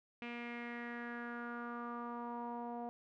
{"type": "tone with low-pass filter sweep", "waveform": "sawtooth", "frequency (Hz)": 238.2, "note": "A#3", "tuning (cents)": 38, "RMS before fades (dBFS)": -44, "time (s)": [0.22, 2.89], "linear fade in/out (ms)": 0, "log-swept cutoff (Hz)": [2500, 790], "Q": 5, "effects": []}